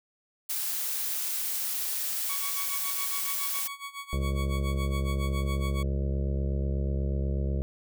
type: noise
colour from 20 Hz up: blue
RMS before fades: -31 dBFS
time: 0.49-3.68 s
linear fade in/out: 10 ms
type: tone with tremolo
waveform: 20% pulse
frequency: 1120 Hz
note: C#6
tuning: 18 cents sharp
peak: -30 dBFS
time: 2.29-5.83 s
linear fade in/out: 5 ms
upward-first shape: sine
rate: 7.2 Hz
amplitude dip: 85%
type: harmonic tone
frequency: 68.2 Hz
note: C#2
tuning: 28 cents flat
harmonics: 1 / 2 / 3 / 5 / 6 / 7 / 8 / 9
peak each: -27 / -33 / -37 / -41 / -43 / -44 / -45 / -46 dBFS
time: 4.13-7.62 s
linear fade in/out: 0 ms
effects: none